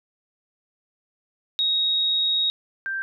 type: tone pair in turn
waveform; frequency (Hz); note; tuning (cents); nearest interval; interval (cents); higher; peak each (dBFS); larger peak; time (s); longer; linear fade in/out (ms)
sine; 3772 / 1574.1; A#7 / G6; +20 / +7; octave + minor third; 1513; first; -19 / -25; first; 1.59-2.5 / 2.86-3.02; first; 0
effects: none